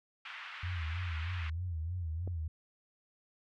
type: band-pass noise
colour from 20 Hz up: white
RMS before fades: -46 dBFS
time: 0.25-1.5 s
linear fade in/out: 5 ms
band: 1100 to 2700 Hz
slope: 24 dB/octave
type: tone with vibrato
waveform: sine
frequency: 84.7 Hz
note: E2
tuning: 48 cents sharp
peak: -34 dBFS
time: 0.63-2.48 s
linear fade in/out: 5 ms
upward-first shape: sine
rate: 3.2 Hz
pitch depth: 130 cents each way
type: click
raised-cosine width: 2 ms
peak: -30 dBFS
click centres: 2.276 s
effects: none